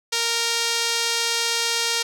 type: tone with band-pass filter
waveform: sawtooth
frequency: 464.3 Hz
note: A#4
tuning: 7 cents flat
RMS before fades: -23 dBFS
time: 0.12-2.03 s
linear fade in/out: 10 ms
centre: 5000 Hz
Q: 1.2
effects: none